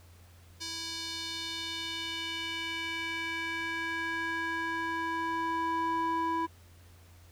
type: tone with band-pass filter sweep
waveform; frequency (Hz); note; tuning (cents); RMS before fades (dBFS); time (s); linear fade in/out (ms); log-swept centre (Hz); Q
square; 329.6; E4; 0; -34; 0.6-6.47; 20; 5000 to 860; 2.3
effects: added 87 Hz sine -54 dBFS peak until 7.31 s + pink hiss -61 dBFS RMS until 7.31 s